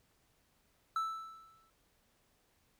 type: tone with exponential decay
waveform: triangle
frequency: 1318.5 Hz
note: E6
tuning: in tune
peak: -28 dBFS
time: 0.96-1.7 s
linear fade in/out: 2 ms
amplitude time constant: 160 ms
effects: pink hiss -73 dBFS RMS until 2.79 s